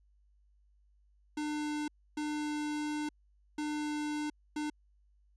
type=tone bursts at uneven times; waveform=square; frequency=299.9 Hz; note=D4; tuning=36 cents sharp; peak=-34 dBFS; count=4; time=1.37-1.88 / 2.17-3.09 / 3.58-4.3 / 4.56-4.7 s; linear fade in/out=5 ms; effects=added 50 Hz sine -64 dBFS peak until 5.36 s + resampled to 22050 Hz